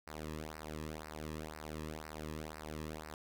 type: tone with flanger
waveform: sawtooth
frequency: 77.4 Hz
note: D#2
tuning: 9 cents flat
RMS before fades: -45 dBFS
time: 0.07-3.14 s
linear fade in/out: 0 ms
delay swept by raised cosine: 0.29 to 1.39 ms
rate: 2 Hz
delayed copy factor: -0.85
effects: none